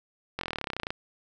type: slowing click train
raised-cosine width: 0.3 ms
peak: -15 dBFS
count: 19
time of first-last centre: 0.39-0.905 s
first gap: 22 ms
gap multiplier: 1.03
effects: none